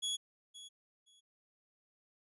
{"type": "tone with echo", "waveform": "sawtooth", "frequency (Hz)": 3359, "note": "G#7", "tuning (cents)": 19, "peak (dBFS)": -31, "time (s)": [0.02, 0.17], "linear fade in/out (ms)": 20, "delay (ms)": 520, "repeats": 2, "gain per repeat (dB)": -15, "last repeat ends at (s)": 1.21, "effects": ["resampled to 24000 Hz"]}